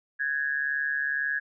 sine tone with amplitude modulation, 1661.2 Hz, G#6, in tune, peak -22 dBFS, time 0.19-1.4 s, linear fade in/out 20 ms, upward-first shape sine, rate 142 Hz, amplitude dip 75%, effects none

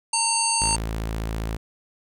harmonic tone, 912 Hz, A#5, 38 cents flat, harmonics 1 / 3 / 5 / 7 / 9 / 10, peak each -25 / -30 / -26 / -30 / -26 / -27 dBFS, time 0.13-0.76 s, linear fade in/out 5 ms
sawtooth tone, 55 Hz, A1, in tune, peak -22 dBFS, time 0.61-1.57 s, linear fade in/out 10 ms
effects none

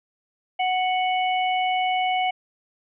harmonic tone, 740 Hz, F#5, in tune, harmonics 1 / 3 / 4, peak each -21 / -28 / -31 dBFS, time 0.59-2.31 s, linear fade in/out 10 ms, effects none

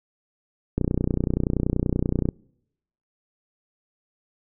click train, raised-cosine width 3 ms, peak -9 dBFS, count 47, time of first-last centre 0.78-2.288 s, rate 30.5 Hz, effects noise-tail reverb RT60 0.8 s tail -26 dB re dry

